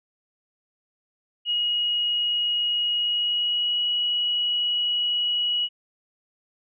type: tone with pitch glide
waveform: sine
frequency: 2893 to 2918 Hz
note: F#7 to F#7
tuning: -40 to -25 cents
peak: -21 dBFS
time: 1.45-5.69 s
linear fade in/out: 50 ms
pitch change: +15 cents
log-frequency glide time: 2.95-3.85 s
effects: none